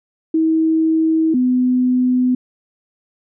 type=tone pair in turn; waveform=sine; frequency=320.5 / 251.8 Hz; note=E4 / B3; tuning=-49 / +34 cents; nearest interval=major third; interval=417 cents; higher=first; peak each=-12 dBFS; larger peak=neither; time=0.34-1.34 / 1.34-2.35 s; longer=second; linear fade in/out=5 ms; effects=none